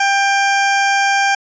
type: tone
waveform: 20% pulse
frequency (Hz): 793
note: G5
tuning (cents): +20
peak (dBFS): -7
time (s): 0-1.35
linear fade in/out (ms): 5
effects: resampled to 16000 Hz